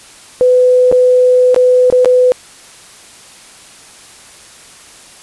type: tone with dropouts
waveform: sine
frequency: 502 Hz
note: B4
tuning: 28 cents sharp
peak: -5 dBFS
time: 0.41-2.32 s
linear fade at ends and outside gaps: 0 ms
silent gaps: 0.915-0.925 / 1.545-1.562 / 1.901-1.925 / 2.047-2.057 s
effects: white hiss -38 dBFS RMS until 5.22 s + resampled to 24000 Hz